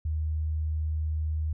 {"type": "tone", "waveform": "sine", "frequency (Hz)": 77.78, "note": "D#2", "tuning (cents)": 0, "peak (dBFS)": -26, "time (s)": [0.05, 1.53], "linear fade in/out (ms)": 5, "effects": []}